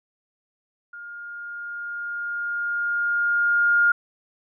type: tone with level ramp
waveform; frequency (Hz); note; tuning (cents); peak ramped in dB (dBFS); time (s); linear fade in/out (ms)
sine; 1415; F6; +22; -36 to -14; 0.93-3.92; 5
effects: none